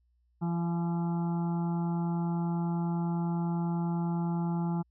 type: harmonic tone with a mistuned harmonic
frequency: 170 Hz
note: F3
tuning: 46 cents flat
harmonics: 1 / 2 / 4 / 5 / 6 / 7 / 8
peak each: -28 / -39 / -47 / -40 / -51 / -51 / -52 dBFS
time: 0.41-4.83 s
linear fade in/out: 20 ms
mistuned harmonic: 4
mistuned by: +23 cents
effects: added 60 Hz sine -67 dBFS peak until 4.9 s